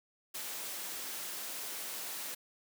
white high-pass noise, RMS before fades -41 dBFS, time 0.34-2.35 s, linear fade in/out 10 ms, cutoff 230 Hz, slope 12 dB/octave, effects none

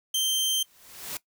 sawtooth tone, 3136 Hz, G7, in tune, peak -20 dBFS, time 0.14-0.63 s, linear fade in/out 5 ms
white noise with exponential growth, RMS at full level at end -32 dBFS, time 0.52-1.17 s, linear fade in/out 1 ms, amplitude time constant 140 ms
effects noise-tail reverb RT60 0.1 s tail -19 dB re dry

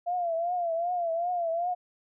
sine tone with vibrato, 688 Hz, F5, 26 cents flat, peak -26 dBFS, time 0.06-1.75 s, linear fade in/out 20 ms, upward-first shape triangle, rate 2.6 Hz, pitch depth 100 cents each way, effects none

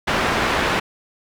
white low-pass noise, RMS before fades -20 dBFS, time 0.07-0.8 s, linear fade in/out 10 ms, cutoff 1900 Hz, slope 12 dB/octave, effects none

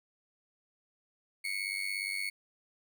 35% pulse tone with amplitude modulation, 2200 Hz, C#7, 14 cents flat, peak -28 dBFS, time 1.44-2.3 s, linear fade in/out 10 ms, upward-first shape sine, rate 97.1 Hz, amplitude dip 80%, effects none

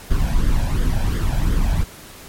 brown noise with flanger, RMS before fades -17 dBFS, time 0.1-1.84 s, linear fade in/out 10 ms, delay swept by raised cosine 0.59 to 1.27 ms, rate 2.8 Hz, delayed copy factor +0.75, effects pink hiss -40 dBFS RMS until 2.28 s + MP3 64 kbps

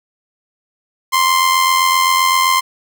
sawtooth tone with amplitude modulation, 1046.5 Hz, C6, in tune, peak -5 dBFS, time 1.12-2.61 s, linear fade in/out 20 ms, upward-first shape sine, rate 87.7 Hz, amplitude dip 50%, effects none

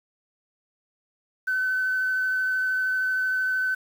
sine tone with vibrato, 1518 Hz, F#6, 44 cents sharp, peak -21 dBFS, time 1.47-3.75 s, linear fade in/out 10 ms, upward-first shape triangle, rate 13 Hz, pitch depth 10 cents each way, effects tanh soft clip ceiling -18 dBFS + 8-bit

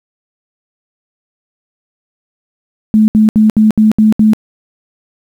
sine tone bursts, 216.1 Hz, A3, 31 cents flat, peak -4 dBFS, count 7, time 2.94-4.334 s, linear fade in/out 0 ms, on 140 ms, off 69 ms, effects 7-bit

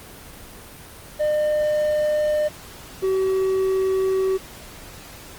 triangle tone pair in turn, 604 / 380.5 Hz, D5 / F#4, +48 / +48 cents, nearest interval minor sixth, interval 800 cents, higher first, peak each -16 dBFS, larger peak neither, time 1.19-2.49 / 3.02-4.38 s, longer second, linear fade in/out 20 ms, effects pink hiss -41 dBFS RMS until 5.38 s + Opus 24 kbps

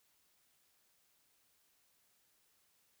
silence, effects white hiss -74 dBFS RMS until 3 s

